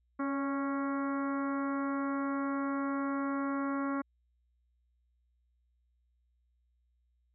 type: harmonic tone with a mistuned harmonic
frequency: 276.2 Hz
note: C#4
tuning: 6 cents flat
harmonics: 1 / 2 / 3 / 4 / 5 / 6 / 7 / 8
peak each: -32 / -41 / -46 / -39 / -42 / -51 / -51 / -55 dBFS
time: 0.19-4.02 s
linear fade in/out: 10 ms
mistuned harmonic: 2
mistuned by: +28 cents
effects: added 60 Hz sine -70 dBFS peak until 7.34 s